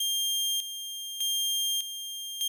sawtooth tone with tremolo, 3200 Hz, G7, 35 cents sharp, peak -23 dBFS, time 0-2.48 s, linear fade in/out 5 ms, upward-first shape square, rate 0.83 Hz, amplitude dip 65%, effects none

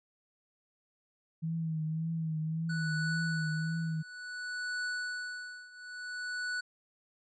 sine tone with vibrato, 160.4 Hz, E3, 47 cents flat, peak -31 dBFS, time 1.42-4.03 s, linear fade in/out 20 ms, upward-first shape triangle, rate 1.8 Hz, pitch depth 54 cents each way
square tone with tremolo, 1480 Hz, F#6, in tune, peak -33 dBFS, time 2.69-6.61 s, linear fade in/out 10 ms, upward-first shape triangle, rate 0.58 Hz, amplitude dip 90%
effects resampled to 16000 Hz

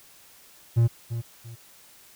triangle tone with echo, 116.54 Hz, A#2, in tune, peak -14 dBFS, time 0.76-0.88 s, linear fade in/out 20 ms, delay 340 ms, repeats 2, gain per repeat -11 dB, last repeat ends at 1.56 s, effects white hiss -53 dBFS RMS until 2.15 s

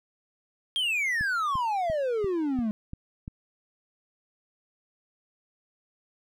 triangle exponential sweep, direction down, 3264 to 207.7 Hz, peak -23 dBFS, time 0.76-2.71 s, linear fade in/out 0 ms
click train, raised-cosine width 5 ms, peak -24 dBFS, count 7, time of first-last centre 1.21-3.279 s, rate 2.9 Hz
effects none

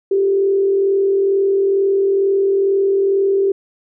sine tone with frequency modulation, 392 Hz, G4, in tune, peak -12 dBFS, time 0.11-3.52 s, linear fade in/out 5 ms, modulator 42.2 Hz, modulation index 0.38, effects none

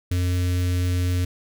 square tone with notch filter, 89.6 Hz, F2, 45 cents sharp, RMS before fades -22 dBFS, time 0.11-1.25 s, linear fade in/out 5 ms, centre 860 Hz, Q 0.5, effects none

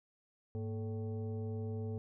sine tone with frequency modulation, 103.2 Hz, G#2, 10 cents flat, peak -36 dBFS, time 0.55-1.98 s, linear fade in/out 0 ms, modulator 334 Hz, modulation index 0.84, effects none

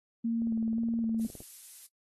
sine tone with vibrato, 227.4 Hz, A#3, 43 cents flat, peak -27 dBFS, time 0.24-1.27 s, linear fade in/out 10 ms, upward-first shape square, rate 1.9 Hz, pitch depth 20 cents each way
click train, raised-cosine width 2 ms, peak -35 dBFS, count 20, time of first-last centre 0.42-1.404 s, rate 19.3 Hz
violet noise, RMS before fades -45 dBFS, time 1.2-1.87 s, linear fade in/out 10 ms
effects noise-tail reverb RT60 0.1 s tail -22 dB re dry + AAC 32 kbps

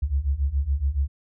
sine beating tone pair, 65.8 / 72.9 Hz, C2 / D2, +10 / -12 cents, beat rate 7.1 Hz, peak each -25 / -23 dBFS, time 0.02-1.08 s, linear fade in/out 10 ms, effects none

